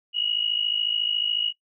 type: tone pair together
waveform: sine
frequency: 2869 / 2923 Hz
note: F7 / F#7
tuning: +46 / -22 cents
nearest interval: unison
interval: 32 cents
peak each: -25 dBFS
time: 0.13-1.53 s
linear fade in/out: 50 ms
effects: noise-tail reverb RT60 0.1 s tail -20 dB re dry